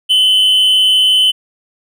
triangle tone with amplitude modulation, 3033 Hz, F#7, 42 cents sharp, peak -4 dBFS, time 0.09-1.32 s, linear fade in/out 20 ms, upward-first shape sine, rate 202 Hz, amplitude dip 45%, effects none

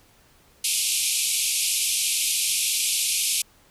white band-pass noise, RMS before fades -24 dBFS, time 0.64-3.42 s, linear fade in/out 5 ms, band 2300 to 12000 Hz, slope 96 dB/octave, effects pink hiss -57 dBFS RMS until 3.7 s

